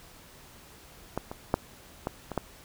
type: clicks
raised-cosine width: 1 ms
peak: -15 / -22 / -8 / -15 / -21 / -13 dBFS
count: 6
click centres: 1.176 / 1.315 / 1.541 / 2.071 / 2.317 / 2.377 s
effects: pink hiss -52 dBFS RMS until 2.64 s